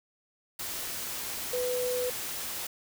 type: tone in noise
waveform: sine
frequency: 497.3 Hz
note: B4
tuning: 12 cents sharp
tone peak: -28 dBFS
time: 1.53-2.1 s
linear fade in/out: 5 ms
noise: white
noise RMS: -36 dBFS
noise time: 0.59-2.67 s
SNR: +5 dB
effects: none